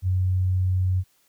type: tone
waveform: sine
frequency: 92.5 Hz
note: F#2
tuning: in tune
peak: -19 dBFS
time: 0.02-1.04 s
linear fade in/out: 50 ms
effects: white hiss -64 dBFS RMS until 1.28 s